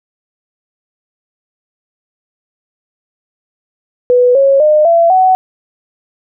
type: tone with pitch steps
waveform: sine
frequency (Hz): 493.9 / 548 / 608.1 / 674.7 / 748.6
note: B4 / C#5 / D#5 / E5 / F#5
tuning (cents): 0 / -20 / -40 / +40 / +20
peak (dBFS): -5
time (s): 4.1-5.35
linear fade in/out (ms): 0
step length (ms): 250
effects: none